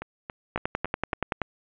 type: two click trains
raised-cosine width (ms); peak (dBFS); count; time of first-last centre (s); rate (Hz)
0.5; -19 / -10; 5 / 10; 0.02-1.134 / 0.56-1.417; 3.59 / 10.5
effects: resampled to 8000 Hz + 8-bit